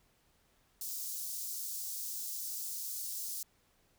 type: high-pass noise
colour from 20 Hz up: white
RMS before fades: -40 dBFS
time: 0.81-3.43 s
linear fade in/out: 2 ms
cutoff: 5000 Hz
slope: 24 dB/octave
effects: pink hiss -71 dBFS RMS until 3.98 s